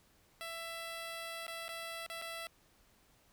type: tone with dropouts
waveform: 10% pulse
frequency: 665 Hz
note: E5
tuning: 15 cents sharp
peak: -33 dBFS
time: 0.41-2.47 s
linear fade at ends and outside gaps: 0 ms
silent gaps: 1.467-1.48 / 1.681-1.691 / 2.064-2.1 / 2.216-2.222 s
effects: pink hiss -68 dBFS RMS until 3.32 s